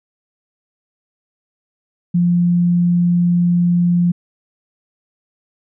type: tone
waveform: sine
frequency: 174.61 Hz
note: F3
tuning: in tune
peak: -11 dBFS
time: 2.14-4.12 s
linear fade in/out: 10 ms
effects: none